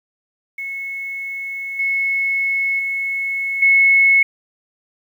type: tone with level steps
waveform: sine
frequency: 2192 Hz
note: C#7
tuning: 20 cents flat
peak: -24 / -16 / -19 / -9 dBFS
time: 0.58-4.23 s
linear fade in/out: 5 ms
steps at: 1.79 / 2.79 / 3.62 s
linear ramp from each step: 5 ms
effects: 8-bit